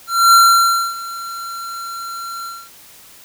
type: tone with ADSR envelope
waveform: square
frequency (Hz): 1367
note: F6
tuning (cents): -37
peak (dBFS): -6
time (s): 0.07-2.7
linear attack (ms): 260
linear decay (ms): 610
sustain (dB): -20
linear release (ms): 250
effects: white hiss -43 dBFS RMS until 3.24 s